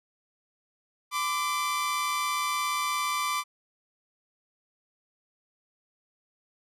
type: tone pair together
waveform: sawtooth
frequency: 1017.6 / 1174.7 Hz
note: C6 / D6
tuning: -48 / 0 cents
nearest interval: major second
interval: 248 cents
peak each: -29 / -24 dBFS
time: 1.11-3.44 s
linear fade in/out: 50 ms
effects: resampled to 32000 Hz